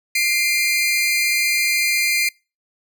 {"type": "tone pair together", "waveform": "sawtooth", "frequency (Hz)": [2093, 2395], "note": ["C7", "D7"], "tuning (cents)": [0, 33], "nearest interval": "major second", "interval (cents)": 233, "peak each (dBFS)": -16, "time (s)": [0.15, 2.29], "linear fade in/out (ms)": 5, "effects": ["noise-tail reverb RT60 0.3 s tail -26 dB re dry"]}